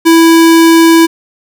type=tone; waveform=square; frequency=329.6 Hz; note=E4; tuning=in tune; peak=-3 dBFS; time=0.05-1.07 s; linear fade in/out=20 ms; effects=none